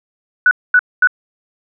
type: tone bursts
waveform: sine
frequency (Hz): 1480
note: F#6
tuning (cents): 0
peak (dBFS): -6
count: 3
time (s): 0.46-1.073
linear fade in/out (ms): 2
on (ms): 51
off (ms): 230
effects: none